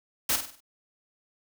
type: noise with echo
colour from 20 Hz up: white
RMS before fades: -25 dBFS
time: 0.29-0.36 s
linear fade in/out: 5 ms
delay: 49 ms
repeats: 5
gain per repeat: -7 dB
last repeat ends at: 0.605 s
effects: none